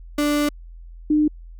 35% pulse / sine tone pair in turn, 293.7 / 302.3 Hz, D4 / D#4, 0 / -50 cents, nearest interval unison, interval 50 cents, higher second, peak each -16 / -14 dBFS, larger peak second, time 0.18-0.49 / 1.1-1.28 s, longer first, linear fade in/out 5 ms, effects added 42 Hz sine -37 dBFS peak until 1.59 s

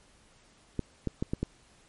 clicks, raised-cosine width 3 ms, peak -16 dBFS, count 5, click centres 0.793 / 1.073 / 1.225 / 1.335 / 1.43 s, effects pink hiss -61 dBFS RMS until 1.88 s + MP3 48 kbps

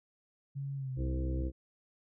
sine tone with pitch glide, 138.59 to 129.31 Hz, C#3 to C3, 0 to -20 cents, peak -35 dBFS, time 0.55-1.43 s, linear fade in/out 20 ms, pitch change -120 cents, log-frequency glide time 0.76-0.92 s
harmonic tone, 65 Hz, C2, 11 cents flat, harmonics 1 / 2 / 3 / 4 / 5 / 6 / 7 / 8, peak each -32 / -44 / -47 / -46 / -40 / -51 / -52 / -47 dBFS, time 0.96-1.52 s, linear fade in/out 50 ms
effects none

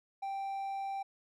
triangle tone with hard clipping, 784 Hz, G5, in tune, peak -36 dBFS, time 0.22-1.03 s, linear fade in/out 10 ms, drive 6 dB, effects none

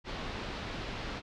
pink low-pass noise, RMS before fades -39 dBFS, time 0.04-1.22 s, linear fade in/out 50 ms, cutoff 4500 Hz, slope 24 dB/octave, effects none

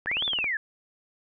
click train, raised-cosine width 0.5 ms, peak -20 dBFS, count 8, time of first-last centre 0.06-0.443 s, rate 18.3 Hz
sine linear two-way sweep, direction up then down, 1650 to 3602 to 1650 Hz, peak -25 dBFS, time 0.07-0.57 s, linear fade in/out 2 ms, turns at 0.25 s
effects none

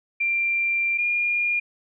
sine tone pair in turn, 2371 / 2417 Hz, D7 / D7, +16 / +49 cents, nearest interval unison, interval 33 cents, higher second, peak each -20 dBFS, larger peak neither, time 0.2-0.98 / 0.98-1.6 s, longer first, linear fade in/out 10 ms, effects none

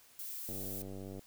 violet noise, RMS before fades -43 dBFS, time 0.19-0.82 s, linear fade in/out 2 ms
click train, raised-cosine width 2 ms, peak -33 dBFS, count 69, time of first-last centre 0.49-1.193 s, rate 96.7 Hz
effects white hiss -62 dBFS RMS until 1.26 s

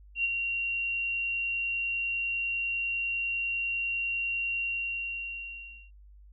sine tone with ADSR envelope, 2755 Hz, F7, 24 cents flat, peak -23 dBFS, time 0.15-5.91 s, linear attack 93 ms, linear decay 26 ms, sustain -5 dB, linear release 1300 ms, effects added 50 Hz sine -50 dBFS peak until 6.32 s

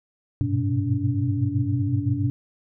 sine tone cluster, 97.9 / 105.6 / 121.3 / 127.2 / 286.7 Hz, G2 / G#2 / B2 / C3 / D4, -2 / +29 / -31 / -48 / -42 cents, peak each -27 dBFS, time 0.41-2.3 s, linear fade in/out 0 ms, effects none

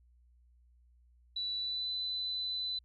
sine tone with pitch glide, 3951 to 4004 Hz, B7 to B7, 0 to +23 cents, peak -33 dBFS, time 1.36-2.79 s, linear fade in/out 5 ms, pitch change +23 cents, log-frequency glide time 1.56-1.9 s, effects added 60 Hz sine -61 dBFS peak until 2.84 s + MP3 48 kbps

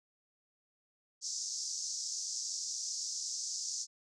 pink band-pass noise, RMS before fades -39 dBFS, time 1.21-3.87 s, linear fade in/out 50 ms, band 5100 to 7000 Hz, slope 48 dB/octave, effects none

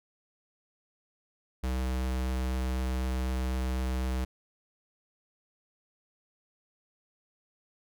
square tone, 64 Hz, C2, 38 cents flat, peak -29 dBFS, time 1.63-4.25 s, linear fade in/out 10 ms, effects none

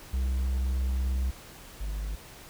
triangle tone pair in turn, 64.5 / 51.19 Hz, C2 / G#1, -24 / -24 cents, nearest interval major third, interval 400 cents, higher first, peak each -23 / -28 dBFS, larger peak first, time 0.13-1.31 / 1.8-2.16 s, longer first, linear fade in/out 10 ms, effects pink hiss -48 dBFS RMS until 2.49 s

